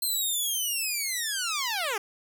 10% pulse linear sweep, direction down, 4186 to 382.1 Hz, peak -19 dBFS, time 0.02-1.98 s, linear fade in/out 5 ms, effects none

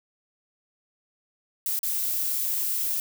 violet noise with dropouts, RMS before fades -27 dBFS, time 1.66-3 s, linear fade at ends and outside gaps 1 ms, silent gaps 1.791-1.831 s, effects none

